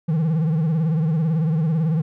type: tone with vibrato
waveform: triangle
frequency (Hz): 159.6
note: D#3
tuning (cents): +44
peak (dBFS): -15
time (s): 0.08-2.02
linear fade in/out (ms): 10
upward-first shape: sine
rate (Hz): 18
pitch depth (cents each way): 110
effects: none